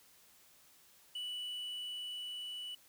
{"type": "tone with level ramp", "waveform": "triangle", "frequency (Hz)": 2960, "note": "F#7", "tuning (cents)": 0, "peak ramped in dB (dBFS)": [-37, -40], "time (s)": [1.15, 2.75], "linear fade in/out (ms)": 5, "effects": ["white hiss -64 dBFS RMS until 2.88 s"]}